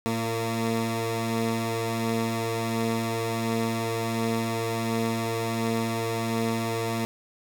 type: tone pair together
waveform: 15% pulse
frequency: 113.6 / 228.6 Hz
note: A#2 / A#3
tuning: -44 / -34 cents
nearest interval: octave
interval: 1210 cents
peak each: -22 dBFS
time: 0.06-7.05 s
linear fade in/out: 0 ms
effects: none